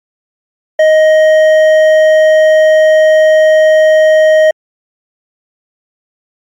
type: tone with hard clipping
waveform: sine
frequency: 625 Hz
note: D#5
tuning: 8 cents sharp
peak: -5 dBFS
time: 0.79-4.51 s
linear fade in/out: 5 ms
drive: 7 dB
effects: MP3 64 kbps